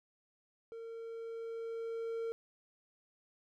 triangle tone with level ramp, 456.8 Hz, A#4, 35 cents flat, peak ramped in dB -42 to -33 dBFS, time 0.72-2.32 s, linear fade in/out 0 ms, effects none

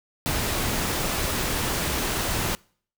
pink noise, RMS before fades -26 dBFS, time 0.26-2.55 s, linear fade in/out 0 ms, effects noise-tail reverb RT60 0.5 s tail -25 dB re dry

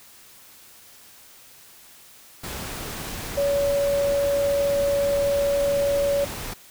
sine tone in noise, 565 Hz, C#5, 33 cents sharp, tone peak -19 dBFS, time 3.37-6.25 s, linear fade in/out 10 ms, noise pink, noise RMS -33 dBFS, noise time 2.43-6.54 s, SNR +11 dB, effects white hiss -49 dBFS RMS until 6.7 s

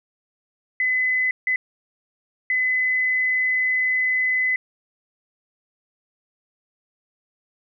sine tone bursts at uneven times, 2019 Hz, B6, 38 cents sharp, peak -18 dBFS, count 3, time 0.8-1.31 / 1.47-1.56 / 2.5-4.56 s, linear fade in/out 2 ms, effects none

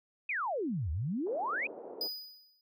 sine exponential two-way sweep, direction down then up, 2598 to 71.9 to 2598 Hz, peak -31 dBFS, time 0.29-1.67 s, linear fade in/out 5 ms, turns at 0.91 s
pink band-pass noise, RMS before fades -46 dBFS, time 1.26-2.08 s, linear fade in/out 10 ms, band 340 to 670 Hz, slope 24 dB/octave
square tone with exponential decay, 4958 Hz, D#8, 7 cents flat, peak -31 dBFS, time 2.01-2.61 s, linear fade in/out 2 ms, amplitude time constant 130 ms
effects none

